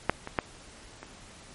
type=clicks; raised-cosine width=0.5 ms; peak=-6 / -21 / -9 / -26 dBFS; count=4; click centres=0.096 / 0.274 / 0.388 / 1.03 s; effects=pink hiss -50 dBFS RMS until 1.54 s + MP3 48 kbps